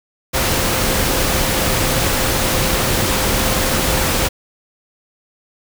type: tone in noise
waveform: sine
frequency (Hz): 523.3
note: C5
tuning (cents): 0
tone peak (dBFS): -27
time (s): 0.33-4.29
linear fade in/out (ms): 20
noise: pink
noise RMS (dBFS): -17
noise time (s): 0.33-4.29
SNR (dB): -13
effects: none